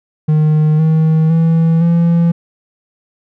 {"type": "tone with pitch steps", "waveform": "triangle", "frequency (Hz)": [153.8, 158.76, 163.89, 169.18], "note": ["D#3", "D#3", "E3", "E3"], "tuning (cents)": [-20, 35, -10, 45], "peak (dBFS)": -6, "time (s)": [0.28, 2.32], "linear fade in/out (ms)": 10, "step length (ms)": 510, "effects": []}